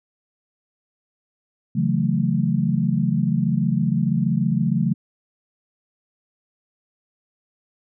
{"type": "chord", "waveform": "sine", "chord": "F# minor seventh", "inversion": "second", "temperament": "equal", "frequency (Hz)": [138.59, 164.81, 185, 220], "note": ["C#3", "E3", "F#3", "A3"], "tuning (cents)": [0, 0, 0, 0], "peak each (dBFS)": -23, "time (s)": [1.75, 4.94], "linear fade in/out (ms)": 10, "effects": []}